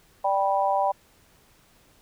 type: harmonic tone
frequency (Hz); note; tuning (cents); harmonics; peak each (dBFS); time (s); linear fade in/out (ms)
196; G3; 0; 3 / 4 / 5; -26 / -23 / -26; 0.24-0.92; 10
effects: pink hiss -59 dBFS RMS until 2.01 s